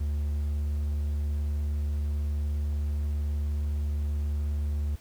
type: tone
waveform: triangle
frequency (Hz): 73.42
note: D2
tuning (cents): 0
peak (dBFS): -24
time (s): 0-4.96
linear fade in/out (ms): 10
effects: pink hiss -56 dBFS RMS until 5 s